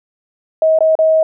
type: tone with dropouts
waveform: sine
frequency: 636 Hz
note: D#5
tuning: 38 cents sharp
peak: -8 dBFS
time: 0.62-1.23 s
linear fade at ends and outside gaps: 2 ms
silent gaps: 0.788-0.806 / 0.953-0.989 s
effects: none